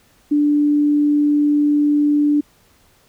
sine tone, 293.7 Hz, D4, in tune, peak -12 dBFS, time 0.31-2.41 s, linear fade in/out 10 ms, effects pink hiss -55 dBFS RMS until 3.08 s

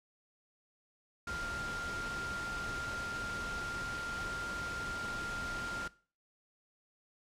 sine tone in noise, 1396 Hz, F6, 1 cent flat, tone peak -38 dBFS, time 1.27-5.88 s, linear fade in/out 5 ms, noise pink, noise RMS -43 dBFS, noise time 1.27-5.88 s, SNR +2 dB, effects noise-tail reverb RT60 0.4 s tail -19 dB re dry + low-pass 7000 Hz 12 dB/octave

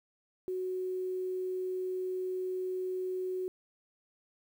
sine tone with quantisation, 370 Hz, F#4, in tune, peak -32 dBFS, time 0.48-3.48 s, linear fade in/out 0 ms, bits 10, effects none

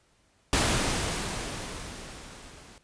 pink noise with level ramp, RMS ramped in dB -23 to -51 dBFS, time 0.53-2.78 s, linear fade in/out 0 ms, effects pink hiss -66 dBFS RMS until 2.83 s + resampled to 22050 Hz

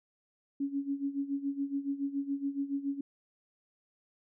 sine tone with tremolo, 279 Hz, C#4, 11 cents sharp, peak -28 dBFS, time 0.6-3.01 s, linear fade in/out 5 ms, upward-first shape sine, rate 7.1 Hz, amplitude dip 80%, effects none

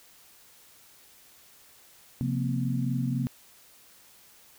sine tone cluster, 133.6 / 176.1 / 232.7 / 256.7 Hz, C3 / F3 / A#3 / C4, +36 / +15 / -3 / -33 cents, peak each -28 / -36 / -31 / -34 dBFS, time 2.21-3.27 s, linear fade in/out 0 ms, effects white hiss -56 dBFS RMS until 4.58 s

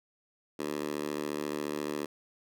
10% pulse tone with high-pass filter, 74.3 Hz, D2, 21 cents sharp, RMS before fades -35 dBFS, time 0.59-2.06 s, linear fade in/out 5 ms, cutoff 320 Hz, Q 1.5, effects none

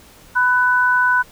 sine tone pair together, 997.1 / 1494 Hz, B5 / F#6, +16 / +16 cents, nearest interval perfect fifth, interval 700 cents, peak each -17 / -14 dBFS, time 0.35-1.23 s, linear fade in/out 20 ms, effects pink hiss -46 dBFS RMS until 1.31 s

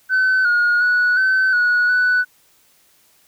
sine tone with pitch steps, 1520 / 1437 / 1469 / 1529 / 1461 / 1488 Hz, F#6 / F6 / F#6 / G6 / F#6 / F#6, +46 / +49 / -13 / -44 / -22 / +9 cents, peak -11 dBFS, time 0.09-2.25 s, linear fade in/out 50 ms, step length 360 ms, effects tanh soft clip ceiling -11 dBFS + white hiss -56 dBFS RMS until 3.27 s

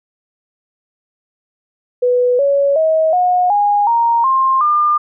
sine tone with pitch steps, 493.9 / 560.8 / 636.8 / 723.1 / 821.1 / 932.4 / 1058.7 / 1202.2 Hz, B4 / C#5 / D#5 / F#5 / G#5 / A#5 / C6 / D6, 0 / +20 / +40 / -40 / -20 / 0 / +20 / +40 cents, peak -10 dBFS, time 2.02-4.98 s, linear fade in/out 10 ms, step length 370 ms, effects none

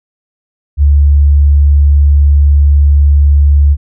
sine tone, 71.9 Hz, D2, 36 cents flat, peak -3 dBFS, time 0.77-3.77 s, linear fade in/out 50 ms, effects none

